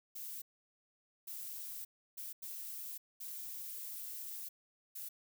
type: noise bursts at uneven times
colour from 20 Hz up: violet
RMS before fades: -45 dBFS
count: 6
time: 0.15-0.42 / 1.27-1.85 / 2.17-2.33 / 2.42-2.98 / 3.2-4.49 / 4.95-5.09 s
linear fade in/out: 10 ms
effects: none

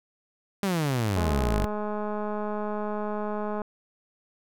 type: exponential sweep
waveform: sawtooth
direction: down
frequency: 204.6 to 45.37 Hz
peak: -20 dBFS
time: 0.63-1.65 s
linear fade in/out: 0 ms
type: click train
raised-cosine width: 1 ms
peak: -19 dBFS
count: 515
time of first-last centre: 1.17-3.618 s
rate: 210 Hz
effects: none

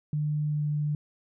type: tone with pitch glide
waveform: sine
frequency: 150 to 148.79 Hz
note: D3 to D3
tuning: +37 to +23 cents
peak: -25 dBFS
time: 0.13-0.95 s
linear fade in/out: 2 ms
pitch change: -14 cents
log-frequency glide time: 0.49-0.62 s
effects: none

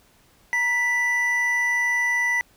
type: tone pair together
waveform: triangle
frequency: 942.6 / 1975.5 Hz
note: A#5 / B6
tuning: +19 / 0 cents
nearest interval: octave + minor second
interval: 1281 cents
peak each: -29 / -18 dBFS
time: 0.53-2.41 s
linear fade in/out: 0 ms
effects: pink hiss -58 dBFS RMS until 2.56 s

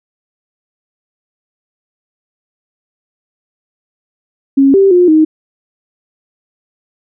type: tone with pitch steps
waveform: sine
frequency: 273.5 / 390.6 / 356.6 / 312.7 Hz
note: C#4 / G4 / F4 / D#4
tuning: -23 / -6 / +36 / +9 cents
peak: -4 dBFS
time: 4.57-5.25 s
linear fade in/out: 10 ms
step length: 170 ms
effects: none

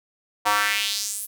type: tone with high-pass filter sweep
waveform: square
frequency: 103.83 Hz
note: G#2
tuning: in tune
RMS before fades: -24 dBFS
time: 0.45-1.27 s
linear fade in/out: 20 ms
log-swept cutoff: 860 to 12000 Hz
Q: 2.4
effects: none

